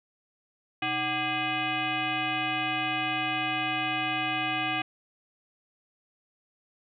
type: tone with frequency modulation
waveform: sine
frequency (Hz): 1627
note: G#6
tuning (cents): -36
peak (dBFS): -26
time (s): 0.82-4.82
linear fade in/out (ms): 5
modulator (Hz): 438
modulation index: 3.1
effects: none